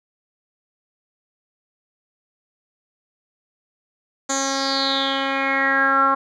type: tone with low-pass filter sweep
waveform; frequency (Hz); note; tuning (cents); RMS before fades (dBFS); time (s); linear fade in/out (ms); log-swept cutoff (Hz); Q
10% pulse; 271.7; C#4; -35; -20; 4.29-6.15; 10; 7000 to 1200; 7.2
effects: none